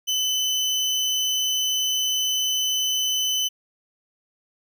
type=tone; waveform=30% pulse; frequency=3023 Hz; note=F#7; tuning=36 cents sharp; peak=-18 dBFS; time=0.07-3.49 s; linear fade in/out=20 ms; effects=none